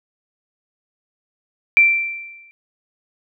sine tone with exponential decay, 2349 Hz, D7, in tune, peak -6 dBFS, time 1.77-2.51 s, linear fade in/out 0 ms, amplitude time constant 160 ms, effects none

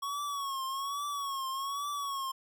square tone with vibrato, 1108.7 Hz, C#6, in tune, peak -34 dBFS, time 0.02-2.32 s, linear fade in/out 10 ms, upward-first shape triangle, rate 1.2 Hz, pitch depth 88 cents each way, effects none

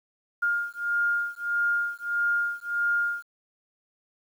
sine beating tone pair, 1411 / 1412.6 Hz, F6 / F6, +17 / +19 cents, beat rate 1.6 Hz, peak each -27 dBFS, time 0.42-3.23 s, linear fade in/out 10 ms, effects 9-bit

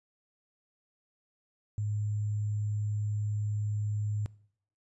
sine tone with sample-and-hold, 104.9 Hz, G#2, 18 cents sharp, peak -29 dBFS, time 1.78-4.26 s, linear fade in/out 0 ms, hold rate 7350 Hz, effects noise-tail reverb RT60 0.6 s tail -21 dB re dry + resampled to 24000 Hz

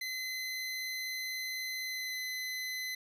25% pulse tone with pitch glide, 2041 to 2025 Hz, C7 to B6, -44 to +43 cents, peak -32 dBFS, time 0.01-2.95 s, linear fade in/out 5 ms, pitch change -13 cents, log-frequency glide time 1.84-2.19 s, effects none

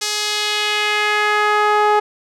sawtooth tone with band-pass filter sweep, 420 Hz, G#4, 19 cents sharp, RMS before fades -17 dBFS, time 0.01-2 s, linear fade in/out 10 ms, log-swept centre 5700 to 870 Hz, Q 1.4, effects none

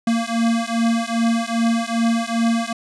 square beating tone pair, 229 / 231.5 Hz, A#3 / A#3, -31 / -12 cents, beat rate 2.5 Hz, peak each -21 dBFS, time 0.07-2.73 s, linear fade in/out 5 ms, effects resampled to 22050 Hz

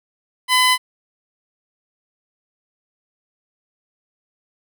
15% pulse tone, 1010 Hz, B5, 39 cents sharp, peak -6 dBFS, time 0.48-0.78 s, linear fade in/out 50 ms, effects none

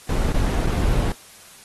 brown noise with dropouts, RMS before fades -20 dBFS, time 0.09-1.12 s, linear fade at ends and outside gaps 2 ms, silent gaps 0.323-0.343 / 0.665-0.671 s, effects white hiss -46 dBFS RMS until 1.64 s + AAC 32 kbps

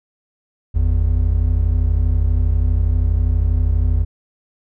triangle tone pair together, 50.29 / 82.7 Hz, G1 / E2, +45 / +6 cents, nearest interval major sixth, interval 861 cents, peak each -14 dBFS, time 0.74-4.05 s, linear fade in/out 20 ms, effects none

